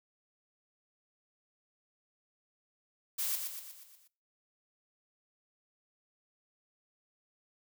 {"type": "noise with echo", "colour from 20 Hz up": "blue", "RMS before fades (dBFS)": -34, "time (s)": [3.18, 3.36], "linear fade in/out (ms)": 10, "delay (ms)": 120, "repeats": 6, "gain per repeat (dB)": -5, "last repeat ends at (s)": 4.08, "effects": ["noise-tail reverb RT60 0.4 s tail -22 dB re dry"]}